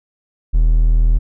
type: tone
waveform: triangle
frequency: 40.24 Hz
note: E1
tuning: 41 cents flat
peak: -7 dBFS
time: 0.53-1.19 s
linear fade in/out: 20 ms
effects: none